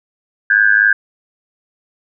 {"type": "tone with amplitude modulation", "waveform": "sine", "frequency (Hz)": 1600, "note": "G6", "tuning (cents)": 35, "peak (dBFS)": -4, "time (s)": [0.5, 0.93], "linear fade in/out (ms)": 5, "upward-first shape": "sine", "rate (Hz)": 104, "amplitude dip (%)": 95, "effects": []}